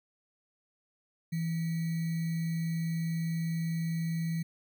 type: tone with sample-and-hold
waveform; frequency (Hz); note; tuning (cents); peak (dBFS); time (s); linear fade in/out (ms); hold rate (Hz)
sine; 164.81; E3; 0; -29; 1.32-4.43; 10; 2100
effects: none